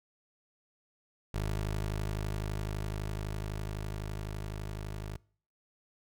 20% pulse tone with level ramp, 51.91 Hz, G#1, in tune, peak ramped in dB -26 to -33 dBFS, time 1.34-5.17 s, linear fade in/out 5 ms, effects noise-tail reverb RT60 0.5 s tail -24 dB re dry

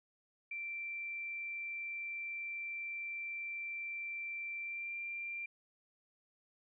sine tone with pitch glide, 2349 to 2371 Hz, D7 to D7, 0 to +16 cents, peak -39 dBFS, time 0.51-5.46 s, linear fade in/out 5 ms, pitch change +16 cents, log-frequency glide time 4.6-4.95 s, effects none

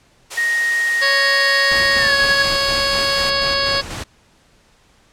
white high-pass noise, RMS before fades -27 dBFS, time 0.3-3.31 s, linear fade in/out 20 ms, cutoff 400 Hz, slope 24 dB/octave
sine tone with pitch glide, 1868 to 1673.8 Hz, A#6 to G#6, +3 to +13 cents, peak -15 dBFS, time 0.37-2.43 s, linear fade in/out 10 ms, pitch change -190 cents, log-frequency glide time 1.97-2.14 s
harmonic tone, 554.4 Hz, C#5, in tune, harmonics 1 / 2 / 3 / 4 / 5 / 6 / 7 / 8 / 9, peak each -23 / -24 / -23 / -30 / -29 / -27 / -31 / -21 / -23 dBFS, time 1.01-3.82 s, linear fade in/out 20 ms
pink noise with tremolo, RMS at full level -27 dBFS, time 1.71-4.04 s, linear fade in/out 5 ms, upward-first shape square, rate 4.1 Hz, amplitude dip 40%
effects pink hiss -54 dBFS RMS until 5.12 s + low-pass 8000 Hz 12 dB/octave

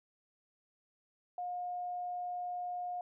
sine tone, 715 Hz, F5, 41 cents sharp, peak -36 dBFS, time 1.38-3.01 s, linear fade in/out 2 ms, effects none

